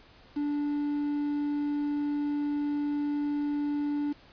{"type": "tone with quantisation", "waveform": "triangle", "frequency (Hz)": 291.6, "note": "D4", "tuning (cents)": -12, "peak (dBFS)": -25, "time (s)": [0.36, 4.13], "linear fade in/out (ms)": 10, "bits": 8, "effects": ["pink hiss -56 dBFS RMS until 4.32 s", "resampled to 11025 Hz"]}